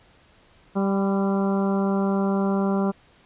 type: harmonic tone with a mistuned harmonic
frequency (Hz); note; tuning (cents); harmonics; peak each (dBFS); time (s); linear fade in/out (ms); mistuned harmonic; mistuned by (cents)
196; G3; 0; 1 / 2 / 3 / 4 / 5 / 6 / 7; -21 / -27 / -31 / -33 / -35 / -37 / -38; 0.75-2.92; 20; 5; +32
effects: pink hiss -56 dBFS RMS until 3.25 s + resampled to 8000 Hz